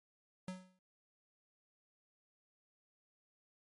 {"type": "tone with exponential decay", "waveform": "square", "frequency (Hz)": 185, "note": "F#3", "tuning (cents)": 0, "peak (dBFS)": -39, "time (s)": [0.48, 0.79], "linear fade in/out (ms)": 2, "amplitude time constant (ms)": 66, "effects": ["MP3 48 kbps"]}